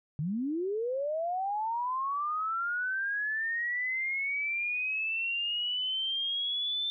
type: linear sweep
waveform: sine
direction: up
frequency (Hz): 138.59 to 3563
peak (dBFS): -29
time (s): 0.19-6.9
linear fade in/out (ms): 0
effects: none